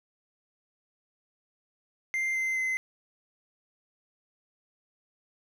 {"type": "tone with pitch steps", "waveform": "triangle", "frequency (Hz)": [2093, 2074, 2055], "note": ["C7", "C7", "C7"], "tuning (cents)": [0, -16, -32], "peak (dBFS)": -25, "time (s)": [2.14, 2.77], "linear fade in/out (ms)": 0, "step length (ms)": 210, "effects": []}